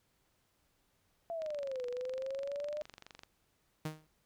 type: exponential two-way sweep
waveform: sine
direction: down then up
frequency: 683 to 486.4 to 606 Hz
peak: -36 dBFS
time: 1.3-2.82 s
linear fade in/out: 0 ms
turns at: 1.87 s
type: click train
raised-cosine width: 0.2 ms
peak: -32 dBFS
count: 44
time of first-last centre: 1.42-3.234 s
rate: 23.7 Hz
type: tone with exponential decay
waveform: sawtooth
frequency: 155.56 Hz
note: D#3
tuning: in tune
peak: -30 dBFS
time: 3.85-4.07 s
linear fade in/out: 5 ms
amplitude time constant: 46 ms
effects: pink hiss -75 dBFS RMS until 4.25 s